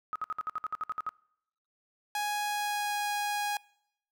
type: tone bursts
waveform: sine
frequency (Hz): 1266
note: D#6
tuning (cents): +30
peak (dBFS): -30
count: 12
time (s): 0.13-1.091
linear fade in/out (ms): 0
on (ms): 26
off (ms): 59
type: tone with pitch glide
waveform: sawtooth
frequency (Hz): 830.6 to 825.3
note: G#5 to G#5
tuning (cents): 0 to -11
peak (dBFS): -26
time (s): 2.15-3.57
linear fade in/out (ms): 2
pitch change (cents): -11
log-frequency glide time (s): 2.46-2.99
effects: noise-tail reverb RT60 0.8 s tail -25 dB re dry